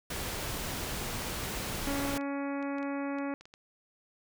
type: noise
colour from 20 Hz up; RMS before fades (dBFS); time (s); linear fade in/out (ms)
pink; -36; 0.1-2.18; 5
type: harmonic tone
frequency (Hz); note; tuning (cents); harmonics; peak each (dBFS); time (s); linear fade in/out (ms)
280; C#4; +18; 1 / 2 / 3 / 4 / 5 / 6 / 7 / 8 / 9; -33 / -39 / -43 / -45 / -47 / -49 / -50 / -51 / -52; 1.87-3.34; 0
type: clicks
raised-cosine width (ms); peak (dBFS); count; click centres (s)
0.2; -34; 8; 2.211 / 2.627 / 2.784 / 2.829 / 3.186 / 3.41 / 3.455 / 3.539
effects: none